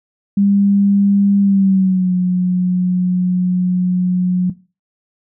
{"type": "tone with pitch glide", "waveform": "sine", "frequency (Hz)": [200, 181.29], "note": ["G3", "F#3"], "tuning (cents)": [35, -35], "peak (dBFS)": -10, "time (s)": [0.37, 4.5], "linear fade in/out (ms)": 5, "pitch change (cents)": -170, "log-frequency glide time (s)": [1.4, 2.14], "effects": ["noise-tail reverb RT60 0.3 s tail -17 dB re dry"]}